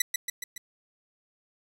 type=tone with echo; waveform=10% pulse; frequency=1975.5 Hz; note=B6; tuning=in tune; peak=-12 dBFS; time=0-0.02 s; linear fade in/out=5 ms; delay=140 ms; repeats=4; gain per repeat=-4 dB; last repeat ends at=0.58 s; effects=9-bit